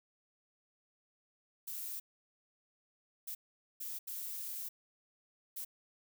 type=noise bursts at uneven times; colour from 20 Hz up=violet; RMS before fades=-42 dBFS; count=5; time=1.67-2 / 3.27-3.35 / 3.8-3.99 / 4.07-4.69 / 5.56-5.65 s; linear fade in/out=10 ms; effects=none